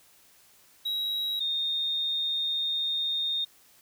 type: tone pair in turn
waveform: triangle / sine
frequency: 3851 / 3672 Hz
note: B7 / A#7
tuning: -44 / -27 cents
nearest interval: minor second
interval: 83 cents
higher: first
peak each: -26 dBFS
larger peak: neither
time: 0.85-1.4 / 1.4-3.45 s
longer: second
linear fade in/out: 10 ms
effects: white hiss -59 dBFS RMS until 3.81 s